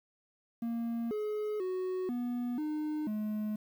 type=tone with pitch steps; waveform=triangle; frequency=232.5 / 424 / 370.1 / 243.6 / 304.7 / 212.8 Hz; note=A#3 / G#4 / F#4 / B3 / D#4 / G#3; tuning=-4 / +36 / 0 / -24 / -36 / +42 cents; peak=-30 dBFS; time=0.62-3.56 s; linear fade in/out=5 ms; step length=490 ms; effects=10-bit